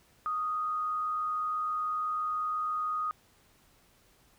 sine tone with frequency modulation, 1243 Hz, D#6, 2 cents flat, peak -29 dBFS, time 0.26-3.11 s, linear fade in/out 0 ms, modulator 108 Hz, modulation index 0.24, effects pink hiss -64 dBFS RMS until 4.38 s

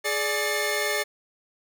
sawtooth tone cluster, 420.2 / 586 / 1781 / 2156 Hz, G#4 / D5 / A6 / C#7, +20 / -4 / +21 / -49 cents, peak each -26 dBFS, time 0.04-1.04 s, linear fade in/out 20 ms, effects none

